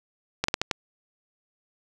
slowing click train, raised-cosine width 0.2 ms, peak -6 dBFS, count 5, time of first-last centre 0.44-0.712 s, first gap 44 ms, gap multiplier 1.3, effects none

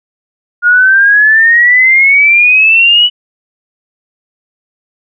sine exponential sweep, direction up, 1422 to 2972 Hz, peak -3 dBFS, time 0.62-3.1 s, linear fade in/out 50 ms, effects none

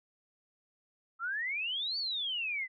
sine exponential two-way sweep, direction up then down, 1300 to 4594 to 1982 Hz, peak -32 dBFS, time 1.19-2.68 s, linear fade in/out 50 ms, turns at 1.98 s, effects none

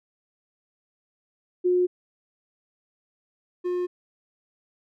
sine / triangle tone pair in turn, 360 / 357.7 Hz, F#4 / F4, -47 / +41 cents, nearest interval unison, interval 12 cents, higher first, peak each -18 / -22 dBFS, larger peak first, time 1.64-1.87 / 3.64-3.87 s, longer neither, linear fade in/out 20 ms, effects none

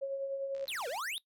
sine tone with tremolo, 547 Hz, C#5, 23 cents flat, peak -31 dBFS, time 0.01-0.66 s, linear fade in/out 20 ms, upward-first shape triangle, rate 10 Hz, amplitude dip 45%
click train, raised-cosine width 0.2 ms, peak -38 dBFS, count 29, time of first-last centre 0.55-0.977 s, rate 65.6 Hz
square exponential two-way sweep, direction down then up, 4296 to 455.5 to 3870 Hz, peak -36 dBFS, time 0.68-1.18 s, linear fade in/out 0 ms, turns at 0.88 s
effects noise-tail reverb RT60 0.1 s tail -20 dB re dry

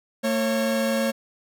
45% pulse tone pair together, 225.7 / 546.5 Hz, A3 / C#5, +44 / -25 cents, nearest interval octave + minor third, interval 1531 cents, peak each -24 dBFS, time 0.23-1.12 s, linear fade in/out 20 ms, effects none

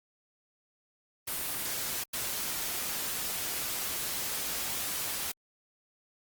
white noise bursts at uneven times, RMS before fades -34 dBFS, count 2, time 1.27-2.04 / 2.13-5.32 s, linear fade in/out 10 ms, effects Opus 32 kbps

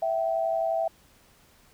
sine tone pair together, 659.3 / 770.8 Hz, E5 / G5, 0 / -29 cents, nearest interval minor third, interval 271 cents, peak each -25 / -29 dBFS, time 0.02-0.88 s, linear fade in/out 5 ms, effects pink hiss -59 dBFS RMS until 1.73 s

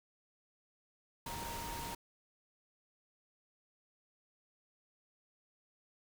sine tone in noise, 932.3 Hz, A#5, in tune, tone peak -44 dBFS, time 1.26-1.95 s, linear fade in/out 5 ms, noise pink, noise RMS -44 dBFS, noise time 1.26-1.95 s, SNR -3 dB, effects none

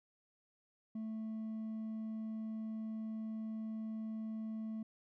sine tone with hard clipping, 220 Hz, A3, in tune, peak -40 dBFS, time 0.95-4.83 s, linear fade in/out 5 ms, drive 2 dB, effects none

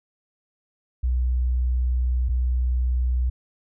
sine tone pair in turn, 62.1 / 62.1 Hz, B1 / B1, +10 / +10 cents, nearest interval unison, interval 0 cents, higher neither, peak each -19 dBFS, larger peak neither, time 1.03-2.29 / 2.29-3.3 s, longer first, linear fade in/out 10 ms, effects none

